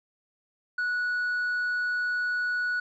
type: tone with tanh clipping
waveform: sine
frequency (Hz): 1469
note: F#6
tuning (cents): -13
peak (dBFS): -26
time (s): 0.78-2.8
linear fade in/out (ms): 5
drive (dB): 2
effects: none